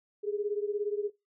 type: beating tone pair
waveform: sine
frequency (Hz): 407.7 / 424.7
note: G#4 / G#4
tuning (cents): -32 / +39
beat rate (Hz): 17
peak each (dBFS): -32 / -33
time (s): 0.23-1.1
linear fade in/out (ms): 20
effects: noise-tail reverb RT60 0.2 s tail -19 dB re dry